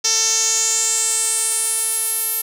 sawtooth tone with band-pass filter sweep, 446.3 Hz, A4, 25 cents sharp, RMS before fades -19 dBFS, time 0.04-2.42 s, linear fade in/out 10 ms, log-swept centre 5800 to 12000 Hz, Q 5.8, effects none

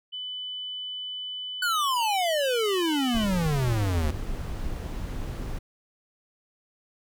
sine tone, 3000 Hz, F#7, 23 cents sharp, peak -32 dBFS, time 0.12-3.26 s, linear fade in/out 20 ms
square exponential sweep, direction down, 1500 to 72 Hz, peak -24 dBFS, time 1.62-4.11 s, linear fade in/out 5 ms
brown noise, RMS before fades -32 dBFS, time 3.14-5.59 s, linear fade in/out 10 ms
effects none

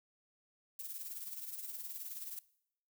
violet noise with tremolo, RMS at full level -42 dBFS, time 0.79-2.39 s, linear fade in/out 2 ms, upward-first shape triangle, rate 19 Hz, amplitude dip 65%, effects noise-tail reverb RT60 0.7 s tail -20 dB re dry

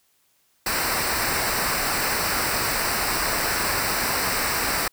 pink noise with comb filter, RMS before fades -24 dBFS, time 0.66-4.88 s, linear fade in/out 5 ms, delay 0.3 ms, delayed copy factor -0.7, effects white hiss -65 dBFS RMS until 4.92 s

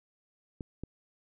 clicks, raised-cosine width 3 ms, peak -25 dBFS, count 2, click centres 0.608 / 0.836 s, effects none

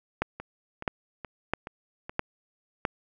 two click trains, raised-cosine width 0.5 ms, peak -22 / -10 dBFS, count 5 / 5, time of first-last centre 0.4-2.095 / 0.22-2.852 s, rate 2.36 / 1.52 Hz, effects none

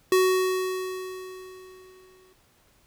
square tone with exponential decay, 372.5 Hz, F#4, 12 cents sharp, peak -17 dBFS, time 0.12-2.33 s, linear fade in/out 2 ms, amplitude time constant 480 ms, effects pink hiss -62 dBFS RMS until 2.86 s

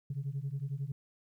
sine beating tone pair, 133.2 / 144.2 Hz, C3 / D3, +31 / -31 cents, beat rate 11 Hz, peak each -36 / -36 dBFS, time 0.1-0.92 s, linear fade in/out 5 ms, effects tanh soft clip ceiling -29 dBFS + 12-bit

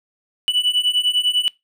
triangle beating tone pair, 2960 / 2970 Hz, F#7 / F#7, 0 / +6 cents, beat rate 10 Hz, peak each -18 / -17 dBFS, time 0.48-1.48 s, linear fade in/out 0 ms, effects noise-tail reverb RT60 0.2 s tail -23 dB re dry

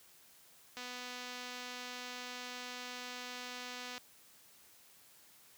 click train, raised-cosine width 0.2 ms, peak -28 dBFS, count 797, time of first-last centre 0.77-3.98 s, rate 248 Hz, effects white hiss -62 dBFS RMS until 5.57 s + high-pass 60 Hz 12 dB/octave

